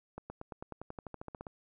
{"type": "accelerating click train", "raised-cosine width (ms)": 1, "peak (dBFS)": -28, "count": 16, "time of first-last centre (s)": [0.18, 1.468], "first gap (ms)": 120, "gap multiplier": 0.95, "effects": []}